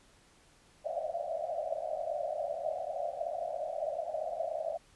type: band-pass noise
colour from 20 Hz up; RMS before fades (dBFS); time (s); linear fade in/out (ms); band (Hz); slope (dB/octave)
pink; -36; 0.84-4.78; 20; 580 to 710; 96
effects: pink hiss -63 dBFS RMS until 4.95 s + resampled to 24000 Hz